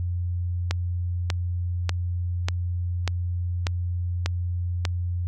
click train, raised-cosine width 0.2 ms, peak -8 dBFS, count 8, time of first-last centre 0.71-4.852 s, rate 1.69 Hz, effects added 88 Hz sine -24 dBFS peak until 5.27 s

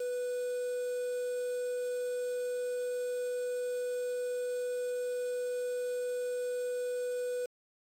triangle tone with quantisation, 493.9 Hz, B4, in tune, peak -30 dBFS, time 0-7.46 s, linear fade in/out 5 ms, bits 8, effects AAC 48 kbps

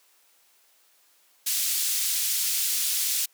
white band-pass noise, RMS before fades -26 dBFS, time 1.46-3.26 s, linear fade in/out 10 ms, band 3400 to 16000 Hz, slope 12 dB/octave, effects white hiss -62 dBFS RMS until 3.33 s + high-pass 400 Hz 12 dB/octave

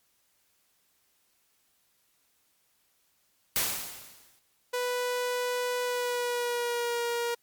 white noise with exponential decay, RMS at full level -25 dBFS, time 3.56-4.39 s, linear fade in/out 0 ms, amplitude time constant 180 ms
sawtooth tone with pitch glide, 493.9 to 473.2 Hz, B4 to A#4, 0 to +26 cents, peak -24 dBFS, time 4.73-7.35 s, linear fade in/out 10 ms, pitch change -74 cents, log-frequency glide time 5.83-7.01 s
effects white hiss -70 dBFS RMS until 7.42 s + MP3 96 kbps

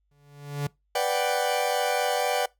45% pulse tone with exponential growth, 143.8 Hz, D3, 36 cents flat, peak -24 dBFS, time 0.11-0.67 s, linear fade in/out 5 ms, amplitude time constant 120 ms
40% pulse chord, G major seventh, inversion first, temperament equal, 493.9 / 587.3 / 740 / 784 Hz, B4 / D5 / F#5 / G5, 0 / 0 / 0 / 0 cents, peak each -28 dBFS, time 0.95-2.46 s, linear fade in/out 5 ms
effects noise-tail reverb RT60 0.2 s tail -23 dB re dry + added 50 Hz sine -69 dBFS peak until 2.59 s

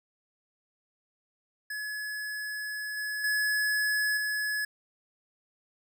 square tone with level steps, 1700 Hz, G#6, 40 cents sharp, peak -34 / -32 / -26 / -29 dBFS, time 1.7-4.65 s, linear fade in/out 5 ms, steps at 2.97 / 3.24 / 4.17 s, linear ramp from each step 2 ms, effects none

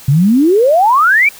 sine exponential sweep, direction up, 129.7 to 2401 Hz, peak -6 dBFS, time 0.08-1.29 s, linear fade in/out 5 ms, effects white hiss -36 dBFS RMS until 1.39 s

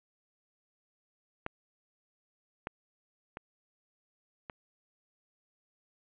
clicks, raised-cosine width 0.5 ms, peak -19 / -20 / -25 / -25 dBFS, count 4, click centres 1.464 / 2.671 / 3.371 / 4.498 s, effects resampled to 8000 Hz + 10-bit

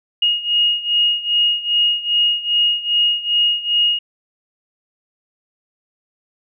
sine beating tone pair, 2867 / 2869.5 Hz, F7 / F7, +45 / +46 cents, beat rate 2.5 Hz, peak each -16 / -19 dBFS, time 0.22-3.99 s, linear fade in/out 5 ms, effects none

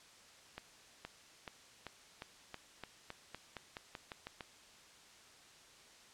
accelerating click train, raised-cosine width 0.3 ms, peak -28 dBFS, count 15, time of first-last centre 0.58-4.408 s, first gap 470 ms, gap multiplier 0.91, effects white hiss -60 dBFS RMS until 6.13 s + low-pass 7000 Hz 12 dB/octave

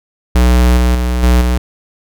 square tone with level steps, 61.3 Hz, B1, 12 cents flat, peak -7 / -9 / -13 / -7 / -11 dBFS, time 0.35-1.58 s, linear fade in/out 5 ms, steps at 0.77 / 0.95 / 1.23 / 1.41 s, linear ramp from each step 2 ms, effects none

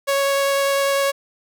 sawtooth tone with vibrato, 554.4 Hz, C#5, in tune, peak -13 dBFS, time 0.07-1.12 s, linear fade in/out 20 ms, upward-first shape triangle, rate 10 Hz, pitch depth 9 cents each way, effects none

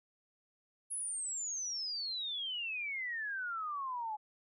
sine exponential sweep, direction down, 10670 to 834 Hz, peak -36 dBFS, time 0.9-4.17 s, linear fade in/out 20 ms, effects none

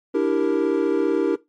triangle chord, E half-diminished seventh, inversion third, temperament equal, 293.7 / 329.6 / 392 / 466.2 Hz, D4 / E4 / G4 / Bb4, 0 / 0 / 0 / 0 cents, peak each -21 dBFS, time 0.14-1.36 s, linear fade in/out 10 ms, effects noise-tail reverb RT60 0.2 s tail -18 dB re dry + MP3 48 kbps

